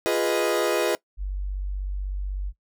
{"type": "chord", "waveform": "40% pulse", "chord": "F half-diminished seventh", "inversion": "none", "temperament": "equal", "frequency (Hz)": [349.2, 415.3, 493.9, 622.3], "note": ["F4", "Ab4", "Cb5", "Eb5"], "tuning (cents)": [0, 0, 0, 0], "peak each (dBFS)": -26, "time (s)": [0.06, 0.95], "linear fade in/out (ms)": 0}
{"type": "tone", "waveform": "sine", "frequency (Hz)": 48.06, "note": "G1", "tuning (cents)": -34, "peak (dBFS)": -26, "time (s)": [1.17, 2.53], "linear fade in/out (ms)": 50}
{"effects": ["noise-tail reverb RT60 0.1 s tail -21 dB re dry"]}